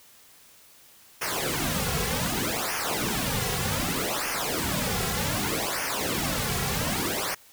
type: noise with flanger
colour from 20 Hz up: pink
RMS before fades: -28 dBFS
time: 1.21-7.35 s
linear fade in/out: 10 ms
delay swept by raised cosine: 0.25 to 3.35 ms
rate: 0.65 Hz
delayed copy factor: -0.9
effects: white hiss -54 dBFS RMS until 7.52 s